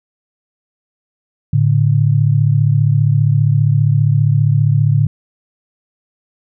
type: tone pair together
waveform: sine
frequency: 110 / 145.02 Hz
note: A2 / D3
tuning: 0 / -22 cents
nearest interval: perfect fourth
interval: 478 cents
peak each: -12 dBFS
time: 1.53-5.07 s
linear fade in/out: 5 ms
effects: none